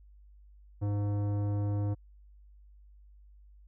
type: tone with tanh clipping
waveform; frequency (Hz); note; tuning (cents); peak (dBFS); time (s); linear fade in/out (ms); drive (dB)
sine; 102.4; G#2; -24; -30; 0.81-1.95; 20; 15
effects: added 50 Hz sine -53 dBFS peak until 3.67 s